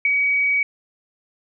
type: tone with ADSR envelope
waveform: sine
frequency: 2265 Hz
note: C#7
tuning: 37 cents sharp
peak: -13 dBFS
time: 0.05-0.63 s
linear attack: 3 ms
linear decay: 17 ms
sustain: -3 dB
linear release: 3 ms
effects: none